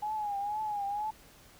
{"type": "tone with vibrato", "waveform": "sine", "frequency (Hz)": 830.6, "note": "G#5", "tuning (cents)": 0, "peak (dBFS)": -31, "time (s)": [0.02, 1.11], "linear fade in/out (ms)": 10, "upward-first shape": "triangle", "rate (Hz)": 2.1, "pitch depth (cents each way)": 85, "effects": ["pink hiss -57 dBFS RMS until 1.59 s"]}